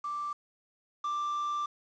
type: tone pair in turn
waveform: sine / triangle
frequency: 1174.7 / 1179 Hz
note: D6 / D6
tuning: 0 / +6 cents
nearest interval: unison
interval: 6 cents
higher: second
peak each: -32 / -28 dBFS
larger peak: second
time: 0.04-0.33 / 1.04-1.66 s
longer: second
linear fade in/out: 5 ms
effects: resampled to 16000 Hz + 9-bit